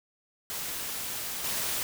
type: noise with level steps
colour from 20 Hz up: white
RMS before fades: -35 / -31 dBFS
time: 0.5-1.83 s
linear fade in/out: 0 ms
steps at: 1.44 s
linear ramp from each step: 5 ms
effects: none